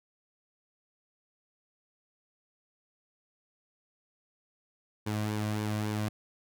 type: tone with flanger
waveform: sawtooth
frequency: 106.3 Hz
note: G#2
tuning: 41 cents sharp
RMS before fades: -32 dBFS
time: 5.06-6.09 s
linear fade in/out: 10 ms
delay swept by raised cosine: 1.5 to 2.35 ms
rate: 3.6 Hz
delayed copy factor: -0.5
effects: none